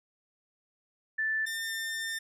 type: tone pair in turn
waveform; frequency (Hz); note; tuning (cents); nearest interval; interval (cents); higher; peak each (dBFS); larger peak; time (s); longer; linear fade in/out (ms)
sine / sawtooth; 1760 / 1801.1; A6 / A6; 0 / +40; unison; 40; second; -27 / -29; first; 1.18-1.46 / 1.46-2.19; second; 10
effects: resampled to 32000 Hz